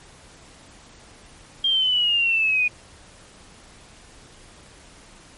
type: exponential sweep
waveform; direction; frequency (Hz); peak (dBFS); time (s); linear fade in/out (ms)
sine; down; 3215 to 2456; -17; 1.64-2.68; 5
effects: pink hiss -48 dBFS RMS until 5.37 s + MP3 48 kbps